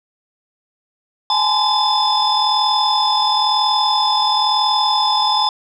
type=tone cluster; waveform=sine; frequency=828 / 869 / 1023 / 3522 / 5110 Hz; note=G#5 / A5 / C6 / A7 / D#8; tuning=-5 / -22 / -39 / +1 / +45 cents; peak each=-19 dBFS; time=1.3-5.49 s; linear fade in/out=2 ms; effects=tanh soft clip ceiling -6 dBFS